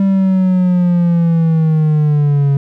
triangle linear sweep, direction down, 196 to 138.59 Hz, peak -7 dBFS, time 0-2.57 s, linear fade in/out 2 ms, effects none

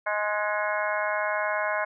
harmonic tone with a mistuned harmonic, 209.3 Hz, G#3, 14 cents sharp, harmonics 3 / 4 / 5 / 6 / 7 / 8 / 9 / 10, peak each -29 / -34 / -31 / -41 / -32 / -33 / -42 / -35 dBFS, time 0.06-1.85 s, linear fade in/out 10 ms, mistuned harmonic 10, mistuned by +57 cents, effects none

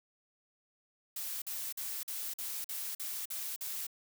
blue noise bursts, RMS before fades -39 dBFS, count 9, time 1.16-3.868 s, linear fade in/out 5 ms, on 260 ms, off 46 ms, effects none

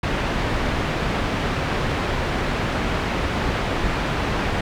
pink low-pass noise, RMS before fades -23 dBFS, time 0.03-4.61 s, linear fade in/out 5 ms, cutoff 2700 Hz, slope 12 dB/octave, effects none

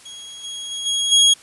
sawtooth tone with level steps, 3303 Hz, G#7, 10 cents flat, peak -31 / -25 / -22 / -15 / -7 dBFS, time 0.05-1.34 s, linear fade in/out 10 ms, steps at 0.43 / 0.7 / 0.85 / 1.11 s, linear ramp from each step 20 ms, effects white hiss -46 dBFS RMS until 1.42 s + resampled to 24000 Hz

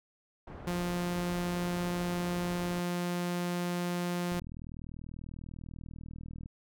pink low-pass noise, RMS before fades -45 dBFS, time 0.47-2.8 s, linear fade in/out 5 ms, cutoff 1200 Hz, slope 12 dB/octave
sawtooth tone, 176 Hz, F3, 14 cents sharp, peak -27 dBFS, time 0.67-4.4 s, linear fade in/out 5 ms
click train, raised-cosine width 5 ms, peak -32 dBFS, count 87, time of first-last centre 4.32-6.459 s, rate 40.2 Hz
effects none

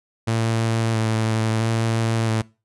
sawtooth tone with vibrato, 112.2 Hz, A2, 34 cents sharp, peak -15 dBFS, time 0.27-2.42 s, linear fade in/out 10 ms, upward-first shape square, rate 0.75 Hz, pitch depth 18 cents each way, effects noise-tail reverb RT60 0.3 s tail -22 dB re dry + resampled to 24000 Hz

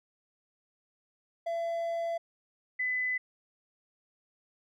triangle / sine tone pair in turn, 673 / 2007 Hz, E5 / B6, +36 / +27 cents, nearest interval octave + perfect fifth, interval 1891 cents, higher second, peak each -28 / -28 dBFS, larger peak neither, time 1.46-2.18 / 2.79-3.18 s, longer first, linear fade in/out 10 ms, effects none

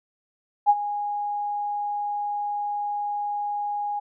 sine tone with ADSR envelope, 824 Hz, G#5, 14 cents flat, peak -11 dBFS, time 0.66-4 s, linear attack 35 ms, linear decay 45 ms, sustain -14 dB, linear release 14 ms, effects none

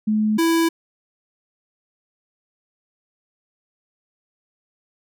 sine / square tone pair in turn, 214.4 / 330.5 Hz, A3 / E4, -45 / +5 cents, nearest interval perfect fifth, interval 750 cents, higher second, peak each -16 dBFS, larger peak neither, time 0.07-0.38 / 0.38-0.69 s, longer neither, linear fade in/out 10 ms, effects none

